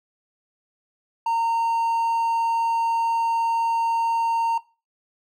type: tone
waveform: triangle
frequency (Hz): 919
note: A#5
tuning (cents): -25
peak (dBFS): -18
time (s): 1.26-4.58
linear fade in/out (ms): 5
effects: noise-tail reverb RT60 0.3 s tail -18 dB re dry